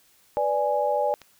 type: chord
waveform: sine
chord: G# diminished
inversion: first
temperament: equal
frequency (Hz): 493.9 / 587.3 / 830.6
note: B4 / D5 / G#5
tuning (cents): 0 / 0 / 0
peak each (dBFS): -28 / -24 / -25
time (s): 0.37-1.14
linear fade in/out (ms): 0
type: click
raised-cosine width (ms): 0.2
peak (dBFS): -26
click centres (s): 1.217
effects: white hiss -60 dBFS RMS until 1.39 s